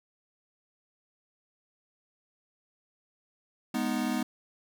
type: chord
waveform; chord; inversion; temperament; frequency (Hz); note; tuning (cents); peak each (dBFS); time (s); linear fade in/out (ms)
square; G# minor; none; equal; 207.7 / 246.9 / 311.1; G#3 / B3 / D#4; 0 / 0 / 0; -34 / -31 / -35; 3.74-4.23; 5
effects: none